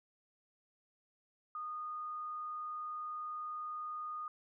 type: tone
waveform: sine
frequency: 1230 Hz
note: D#6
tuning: 20 cents flat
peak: -39 dBFS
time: 1.55-4.28 s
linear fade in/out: 2 ms
effects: none